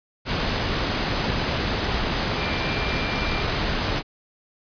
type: tone in noise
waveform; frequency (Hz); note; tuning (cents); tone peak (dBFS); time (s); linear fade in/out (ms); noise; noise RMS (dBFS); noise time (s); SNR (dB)
sine; 2371; D7; +16; -32; 2.35-3.44; 50; pink; -24; 0.25-4.03; -11
effects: resampled to 11025 Hz